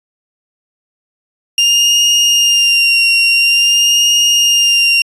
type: tone with vibrato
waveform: 30% pulse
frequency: 2800 Hz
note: F7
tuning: 4 cents sharp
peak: -5 dBFS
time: 1.58-5.02 s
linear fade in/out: 2 ms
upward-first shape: sine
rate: 0.48 Hz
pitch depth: 28 cents each way
effects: resampled to 24000 Hz